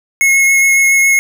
square tone with vibrato, 2173 Hz, C#7, 35 cents flat, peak -8 dBFS, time 0.21-1.19 s, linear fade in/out 0 ms, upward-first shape triangle, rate 7.2 Hz, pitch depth 12 cents each way, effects none

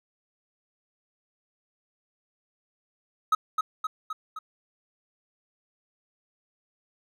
triangle tone with echo, 1275 Hz, D#6, 42 cents sharp, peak -16 dBFS, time 3.32-3.35 s, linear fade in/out 5 ms, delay 260 ms, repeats 4, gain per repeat -4 dB, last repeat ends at 4.39 s, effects none

